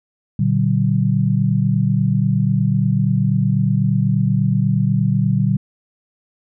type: tone cluster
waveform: sine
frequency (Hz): 118.5 / 146.8 / 190.5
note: A#2 / D3 / G3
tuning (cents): +29 / 0 / -49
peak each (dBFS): -18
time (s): 0.39-5.57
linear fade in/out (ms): 5
effects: none